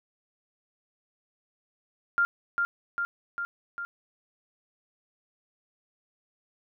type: tone with echo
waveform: sine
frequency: 1396.9 Hz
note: F6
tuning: in tune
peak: -20 dBFS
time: 2.18-2.25 s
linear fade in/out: 0 ms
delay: 400 ms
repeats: 4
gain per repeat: -3 dB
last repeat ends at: 3.85 s
effects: none